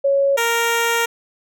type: tone pair in turn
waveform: sine / 10% pulse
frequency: 554.4 / 465.1 Hz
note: C#5 / A#4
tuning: 0 / -4 cents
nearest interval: minor third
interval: 304 cents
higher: first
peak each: -13 / -8 dBFS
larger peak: second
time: 0.04-0.37 / 0.37-1.06 s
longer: second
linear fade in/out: 10 ms
effects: none